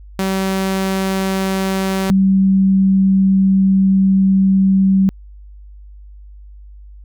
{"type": "tone pair in turn", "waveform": ["sawtooth", "sine"], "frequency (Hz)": [191.4, 192.28], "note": ["G3", "G3"], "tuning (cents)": [-41, -33], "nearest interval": "unison", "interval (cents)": 8, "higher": "second", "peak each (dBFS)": [-12, -9], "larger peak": "second", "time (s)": [[0.19, 2.1], [2.1, 5.09]], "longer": "second", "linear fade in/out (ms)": 0, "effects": ["added 50 Hz sine -35 dBFS peak until 7.04 s"]}